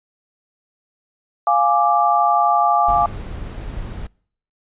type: chord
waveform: sine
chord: D diminished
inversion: first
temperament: equal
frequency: 698.5 / 830.6 / 1174.7 Hz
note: F5 / Ab5 / D6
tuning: 0 / 0 / 0 cents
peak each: -17 dBFS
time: 1.47-3.06 s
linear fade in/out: 2 ms
type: noise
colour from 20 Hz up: brown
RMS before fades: -29 dBFS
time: 2.88-4.07 s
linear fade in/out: 5 ms
effects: noise-tail reverb RT60 0.6 s tail -26 dB re dry + resampled to 8000 Hz